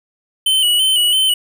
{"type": "tone with vibrato", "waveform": "square", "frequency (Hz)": 3003, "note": "F#7", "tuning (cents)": 25, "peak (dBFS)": -12, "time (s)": [0.46, 1.34], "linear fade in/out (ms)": 5, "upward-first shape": "square", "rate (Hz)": 3, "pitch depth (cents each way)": 41, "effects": []}